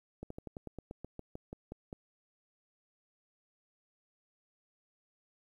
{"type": "slowing click train", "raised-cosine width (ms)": 2, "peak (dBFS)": -29, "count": 14, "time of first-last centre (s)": [0.23, 1.929], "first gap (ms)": 74, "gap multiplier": 1.09, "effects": ["11-bit"]}